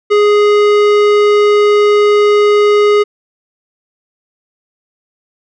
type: tone with tanh clipping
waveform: sine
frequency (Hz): 415.3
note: G#4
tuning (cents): 0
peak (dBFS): -8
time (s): 0.1-3.04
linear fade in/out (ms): 20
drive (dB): 17
effects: none